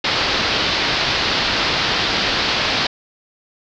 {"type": "low-pass noise", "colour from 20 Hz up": "white", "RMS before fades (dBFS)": -19, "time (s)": [0.04, 2.87], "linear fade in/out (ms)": 5, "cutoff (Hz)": 4900, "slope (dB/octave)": 48, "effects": []}